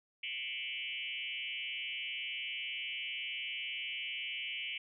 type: tone with frequency modulation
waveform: sine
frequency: 2637 Hz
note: E7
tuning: in tune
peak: -37 dBFS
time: 0.23-4.78 s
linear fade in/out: 5 ms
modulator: 133 Hz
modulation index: 3.6
effects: none